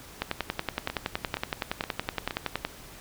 two click trains, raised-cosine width 0.3 ms, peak -15 / -11 dBFS, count 4 / 27, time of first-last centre 0.9-2.308 / 0.22-2.65 s, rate 2.13 / 10.7 Hz, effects pink hiss -47 dBFS RMS until 3 s

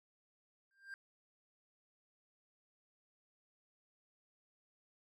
triangle tone with exponential growth, 1589 Hz, G6, 23 cents sharp, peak -40 dBFS, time 0.71-0.94 s, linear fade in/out 1 ms, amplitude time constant 50 ms, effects none

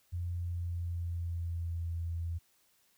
sine tone with pitch glide, 87.31 to 84.09 Hz, F2 to E2, 0 to +35 cents, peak -33 dBFS, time 0.12-2.39 s, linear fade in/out 20 ms, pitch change -65 cents, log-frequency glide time 0.28-1.88 s, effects white hiss -70 dBFS RMS until 2.97 s

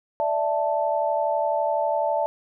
sine chord, D suspended second, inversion none, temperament equal, 587.3 / 659.3 / 880 Hz, D5 / E5 / A5, 0 / 0 / 0 cents, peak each -25 dBFS, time 0.2-2.26 s, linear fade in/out 0 ms, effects none

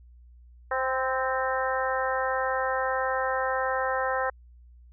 harmonic tone with a mistuned harmonic, 261.6 Hz, C4, in tune, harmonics 2 / 3 / 4 / 5 / 6 / 7, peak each -29 / -31 / -32 / -33 / -34 / -34 dBFS, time 0.71-4.3 s, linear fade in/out 5 ms, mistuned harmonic 4, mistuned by -21 cents, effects added 60 Hz sine -49 dBFS peak until 4.92 s

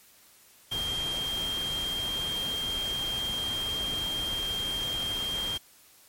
sine tone in noise, 3196 Hz, G7, 33 cents sharp, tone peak -29 dBFS, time 0.71-5.58 s, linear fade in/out 10 ms, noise pink, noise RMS -38 dBFS, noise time 0.71-5.58 s, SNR +6 dB, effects white hiss -57 dBFS RMS until 6.08 s + MP3 64 kbps

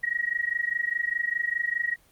sine tone with amplitude modulation, 1900 Hz, A#6, 33 cents sharp, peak -21 dBFS, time 0.03-1.96 s, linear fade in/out 10 ms, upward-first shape sine, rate 24.9 Hz, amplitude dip 90%, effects pink hiss -60 dBFS RMS until 2.11 s + Opus 32 kbps

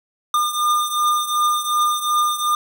square beating tone pair, 1207 / 1209.7 Hz, D6 / D#6, +47 / -49 cents, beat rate 2.7 Hz, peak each -19 / -23 dBFS, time 0.34-2.55 s, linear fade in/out 2 ms, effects none

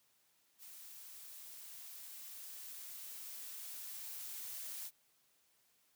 blue noise with level ramp, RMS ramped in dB -54 to -45 dBFS, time 0.58-4.91 s, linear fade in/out 50 ms, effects white hiss -74 dBFS RMS until 5.95 s + high-pass 80 Hz 12 dB/octave

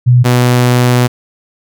sine / sawtooth tone pair in turn, 123.47 / 123.47 Hz, B2 / B2, 0 / 0 cents, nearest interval unison, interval 0 cents, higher neither, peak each -3 dBFS, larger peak neither, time 0.06-0.24 / 0.24-1.08 s, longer second, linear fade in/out 20 ms, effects none

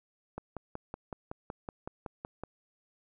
click train, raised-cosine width 1 ms, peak -24 dBFS, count 12, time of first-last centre 0.38-2.436 s, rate 5.35 Hz, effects none

